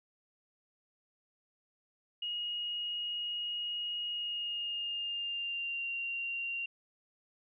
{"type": "tone with pitch glide", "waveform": "sine", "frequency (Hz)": [2879, 2765], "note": ["F#7", "F7"], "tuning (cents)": [-48, -18], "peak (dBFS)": -34, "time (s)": [2.22, 6.66], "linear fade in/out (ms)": 5, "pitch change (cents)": -70, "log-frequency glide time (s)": [4.09, 5.89], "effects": []}